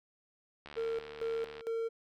click train, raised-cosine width 0.3 ms, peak -31 dBFS, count 71, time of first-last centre 0.66-1.609 s, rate 73.8 Hz
triangle tone with tremolo, 455.7 Hz, A#4, 39 cents flat, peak -30 dBFS, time 0.76-1.89 s, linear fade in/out 20 ms, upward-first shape square, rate 2.2 Hz, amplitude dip 80%
effects none

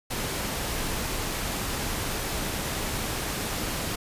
pink noise, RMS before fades -30 dBFS, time 0.1-3.96 s, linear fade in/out 10 ms, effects resampled to 32000 Hz

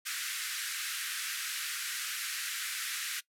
pink band-pass noise, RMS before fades -37 dBFS, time 0.05-3.21 s, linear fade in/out 20 ms, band 1400 to 14000 Hz, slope 48 dB/octave, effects noise-tail reverb RT60 0.1 s tail -20 dB re dry

